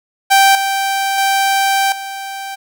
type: tone with level steps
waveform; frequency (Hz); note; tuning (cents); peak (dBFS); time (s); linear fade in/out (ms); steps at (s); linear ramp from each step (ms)
sawtooth; 782; G5; -4; -3 / -11 / -8 / -20; 0.3-2.56; 20; 0.55 / 1.18 / 1.92; 2
effects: none